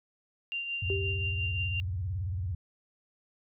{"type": "tone with tremolo", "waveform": "sine", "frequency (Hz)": 2780, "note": "F7", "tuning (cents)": -9, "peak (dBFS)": -30, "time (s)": [0.52, 1.8], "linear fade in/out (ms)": 0, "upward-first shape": "triangle", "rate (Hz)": 5.7, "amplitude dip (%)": 50}
{"type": "tone with vibrato", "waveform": "sine", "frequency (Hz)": 90.8, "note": "F#2", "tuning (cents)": -32, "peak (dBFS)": -30, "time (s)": [0.82, 2.55], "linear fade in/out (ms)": 5, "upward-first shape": "square", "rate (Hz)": 18, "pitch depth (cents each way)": 190}
{"type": "tone with exponential decay", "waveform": "sine", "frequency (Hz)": 392, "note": "G4", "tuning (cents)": 0, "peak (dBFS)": -29, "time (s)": [0.9, 1.69], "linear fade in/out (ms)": 0, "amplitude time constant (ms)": 170}
{"effects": []}